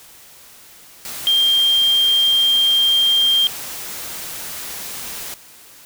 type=tone in noise; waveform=sine; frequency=3190 Hz; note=G7; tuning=30 cents sharp; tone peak=-12 dBFS; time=1.27-3.47 s; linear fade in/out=0 ms; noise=white; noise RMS=-30 dBFS; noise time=1.05-5.34 s; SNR=+15 dB; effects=white hiss -44 dBFS RMS until 5.85 s